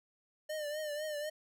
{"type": "tone with vibrato", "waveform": "square", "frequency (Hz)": 603, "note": "D5", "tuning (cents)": 46, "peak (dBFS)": -37, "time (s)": [0.49, 1.3], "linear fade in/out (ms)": 10, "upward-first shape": "triangle", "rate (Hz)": 4, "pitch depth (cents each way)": 69, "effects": []}